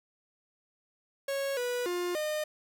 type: tone with pitch steps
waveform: 45% pulse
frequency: 551 / 490.1 / 354.2 / 610 Hz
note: C#5 / B4 / F4 / D#5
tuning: -11 / -13 / +24 / -34 cents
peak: -30 dBFS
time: 1.28-2.44 s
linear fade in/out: 5 ms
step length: 290 ms
effects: none